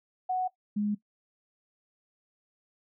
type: tone pair in turn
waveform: sine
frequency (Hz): 740 / 207.7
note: F#5 / G#3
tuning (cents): 0 / 0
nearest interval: octave + minor seventh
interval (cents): 2200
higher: first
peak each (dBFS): -26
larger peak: neither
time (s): 0.29-0.48 / 0.76-0.95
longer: neither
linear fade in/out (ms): 10
effects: noise-tail reverb RT60 0.1 s tail -17 dB re dry